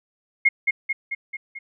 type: tone with echo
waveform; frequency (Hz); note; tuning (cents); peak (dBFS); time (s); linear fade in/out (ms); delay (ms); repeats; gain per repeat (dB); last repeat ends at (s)
sine; 2147; C7; +44; -12; 0.45-0.49; 10; 220; 5; -4; 1.59
effects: none